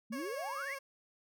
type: exponential sweep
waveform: sine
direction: up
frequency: 207.7 to 2349 Hz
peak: -38 dBFS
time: 0.1-0.75 s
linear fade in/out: 10 ms
type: tone with vibrato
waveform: 15% pulse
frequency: 551 Hz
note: C#5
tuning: 11 cents flat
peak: -35 dBFS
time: 0.12-0.79 s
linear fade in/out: 10 ms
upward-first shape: sine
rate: 15 Hz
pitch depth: 33 cents each way
effects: none